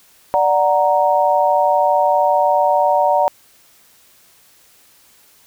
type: chord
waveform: sine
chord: D augmented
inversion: none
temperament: equal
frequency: 587.3 / 740 / 932.3 Hz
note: D5 / F#5 / A#5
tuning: 0 / 0 / 0 cents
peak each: -16 dBFS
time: 0.34-3.28 s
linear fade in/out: 0 ms
effects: white hiss -51 dBFS RMS until 5.46 s